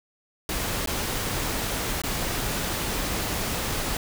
pink noise with dropouts, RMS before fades -28 dBFS, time 0.49-3.97 s, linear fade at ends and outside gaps 2 ms, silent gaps 0.86-0.873 / 2.018-2.036 s, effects none

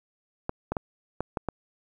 clicks, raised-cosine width 1 ms, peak -14 dBFS, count 6, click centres 0.494 / 0.72 / 0.768 / 1.206 / 1.372 / 1.487 s, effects 9-bit

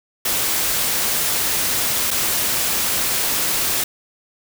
white noise with dropouts, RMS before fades -20 dBFS, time 0.25-3.84 s, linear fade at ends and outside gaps 5 ms, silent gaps 2.107-2.111 s, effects none

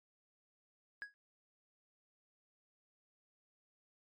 triangle tone with exponential decay, 1661.2 Hz, G#6, in tune, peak -36 dBFS, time 1.02-1.14 s, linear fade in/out 0 ms, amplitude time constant 26 ms, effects MP3 32 kbps

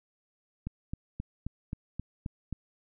click train, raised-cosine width 5 ms, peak -22 dBFS, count 8, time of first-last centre 0.67-2.527 s, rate 3.77 Hz, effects none

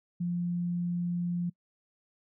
sine tone, 174.61 Hz, F3, in tune, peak -28 dBFS, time 0.2-1.5 s, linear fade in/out 10 ms, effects noise-tail reverb RT60 0.1 s tail -25 dB re dry

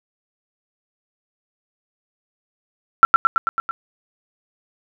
sine tone with echo, 1349 Hz, E6, 40 cents sharp, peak -3 dBFS, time 3.03-3.05 s, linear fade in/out 0 ms, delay 110 ms, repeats 6, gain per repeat -3 dB, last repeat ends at 3.71 s, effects none

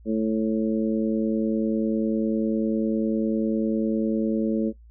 harmonic tone, 110 Hz, A2, in tune, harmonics 2 / 3 / 4 / 5, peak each -23 / -27 / -29 / -31 dBFS, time 0.05-4.73 s, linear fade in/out 50 ms, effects noise-tail reverb RT60 0.1 s tail -18 dB re dry + added 57 Hz sine -46 dBFS peak until 4.9 s

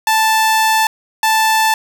sawtooth tone pair in turn, 880 / 880 Hz, A5 / A5, 0 / 0 cents, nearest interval unison, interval 0 cents, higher neither, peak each -7 dBFS, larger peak neither, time 0.07-0.87 / 1.23-1.74 s, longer first, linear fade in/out 2 ms, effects none

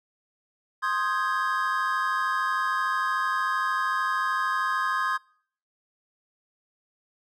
triangle chord, Ab major seventh, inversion first, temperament equal with one note detuned, 1053.8 / 1244.5 / 1568 / 1661.2 Hz, C6 / Eb6 / G6 / Ab6, +12 / 0 / 0 / 0 cents, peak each -26 / -27 / -32 / -28 dBFS, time 0.82-5.18 s, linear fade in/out 20 ms, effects noise-tail reverb RT60 0.6 s tail -26 dB re dry

